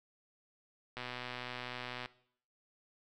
click train, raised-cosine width 0.3 ms, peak -25 dBFS, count 136, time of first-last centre 0.97-2.059 s, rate 124 Hz, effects noise-tail reverb RT60 0.6 s tail -18 dB re dry

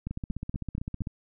two click trains, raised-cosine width 5 ms, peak -20 / -21 dBFS, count 5 / 16, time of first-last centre 0.07-1.018 / 0.11-1.072 s, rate 4.22 / 15.6 Hz, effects none

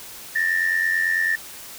sine tone pair together, 1775.6 / 1864.7 Hz, A6 / A#6, +15 / 0 cents, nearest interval minor second, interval 85 cents, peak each -19 / -22 dBFS, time 0.35-1.36 s, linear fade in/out 10 ms, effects tanh soft clip ceiling -13 dBFS + white hiss -39 dBFS RMS until 1.78 s

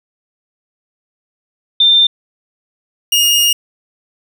sine / sawtooth tone pair in turn, 3590 / 2849 Hz, A7 / F7, +34 / +34 cents, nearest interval major third, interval 400 cents, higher first, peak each -6 dBFS, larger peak neither, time 1.8-2.07 / 3.12-3.53 s, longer second, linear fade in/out 5 ms, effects none

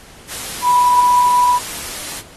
sine tone in noise, 984 Hz, B5, 7 cents flat, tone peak -9 dBFS, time 0.62-1.6 s, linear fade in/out 50 ms, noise white, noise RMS -27 dBFS, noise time 0.27-2.23 s, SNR +15 dB, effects pink hiss -42 dBFS RMS until 2.36 s + AAC 32 kbps

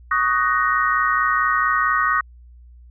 sine chord, D# minor seventh, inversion third, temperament just, 1120.1 / 1244.5 / 1493.4 / 1866.8 Hz, C#6 / D#6 / F#6 / A#6, +18 / 0 / +16 / +2 cents, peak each -22 / -20 / -23 / -22 dBFS, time 0.11-2.21 s, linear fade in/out 5 ms, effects added 60 Hz sine -42 dBFS peak until 2.9 s

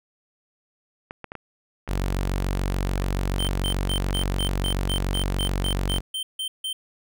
clicks, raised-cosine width 0.5 ms, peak -20 dBFS, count 10, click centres 1.109 / 1.243 / 1.319 / 1.353 / 1.877 / 2.979 / 3.022 / 3.453 / 4.097 / 4.227 s
sawtooth tone, 46.91 Hz, F#1, 25 cents sharp, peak -19 dBFS, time 1.88-6.01 s, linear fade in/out 20 ms
square tone bursts, 3114 Hz, G7, 12 cents flat, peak -27 dBFS, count 14, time 3.39-6.73 s, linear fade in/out 5 ms, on 90 ms, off 160 ms
effects none

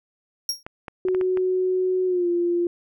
40% pulse tone with exponential decay, 5588 Hz, F8, in tune, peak -18 dBFS, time 0.49-0.63 s, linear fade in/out 2 ms, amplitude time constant 29 ms
clicks, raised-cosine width 0.5 ms, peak -19 dBFS, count 6, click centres 0.665 / 0.882 / 1.085 / 1.148 / 1.212 / 1.373 s
sine tone with pitch glide, 370 to 347.2 Hz, F#4 to F4, 0 to -10 cents, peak -19 dBFS, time 1.05-2.67 s, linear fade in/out 2 ms, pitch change -110 cents, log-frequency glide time 2.06-2.28 s
effects none

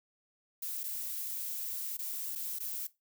violet noise with dropouts, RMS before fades -38 dBFS, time 0.62-2.87 s, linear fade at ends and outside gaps 5 ms, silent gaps 0.834-0.838 / 1.97-1.989 / 2.353-2.357 / 2.588-2.602 s, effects noise-tail reverb RT60 0.2 s tail -17 dB re dry

